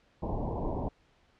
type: low-pass noise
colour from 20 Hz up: pink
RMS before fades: -33 dBFS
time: 0.22-0.89 s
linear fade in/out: 10 ms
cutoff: 1000 Hz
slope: 96 dB/octave
effects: pink hiss -66 dBFS RMS until 1.39 s + low-pass 4000 Hz 12 dB/octave